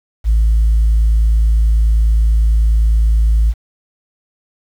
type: tone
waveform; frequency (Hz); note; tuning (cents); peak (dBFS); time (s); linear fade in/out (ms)
sine; 54.7; A1; -9; -7; 0.24-3.54; 50
effects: tanh soft clip ceiling -6 dBFS + 7-bit